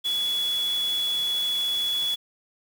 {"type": "tone in noise", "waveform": "sine", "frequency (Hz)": 3392, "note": "G#7", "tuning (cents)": 36, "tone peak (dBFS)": -23, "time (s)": [0.04, 2.16], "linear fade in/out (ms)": 20, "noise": "white", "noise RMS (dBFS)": -38, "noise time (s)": [0.04, 2.16], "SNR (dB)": 12, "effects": []}